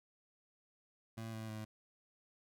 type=tone with pitch steps; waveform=25% pulse; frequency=112.8 / 110.7 / 108.6 Hz; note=A2 / A2 / A2; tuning=+44 / +11 / -22 cents; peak=-39 dBFS; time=1.17-1.65 s; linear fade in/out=10 ms; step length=160 ms; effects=none